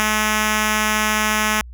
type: tone with notch filter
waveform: 5% pulse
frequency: 214.5 Hz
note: A3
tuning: 44 cents flat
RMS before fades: -19 dBFS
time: 0-1.61 s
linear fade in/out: 0 ms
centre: 500 Hz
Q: 1.1
effects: added 60 Hz sine -34 dBFS peak until 1.73 s